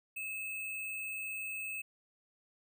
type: tone with sample-and-hold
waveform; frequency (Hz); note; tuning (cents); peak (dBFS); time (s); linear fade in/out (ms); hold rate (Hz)
sine; 2598; E7; -26; -37; 0.16-1.82; 10; 11025
effects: none